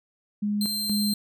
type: tone with tremolo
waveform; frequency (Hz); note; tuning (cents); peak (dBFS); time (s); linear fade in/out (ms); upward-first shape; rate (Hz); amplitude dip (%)
sine; 207.1; G#3; -5; -23; 0.42-1.14; 10; square; 2.1; 75
type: tone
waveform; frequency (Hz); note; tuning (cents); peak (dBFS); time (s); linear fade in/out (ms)
sawtooth; 4142; C8; -18; -24; 0.61-1.14; 2
effects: none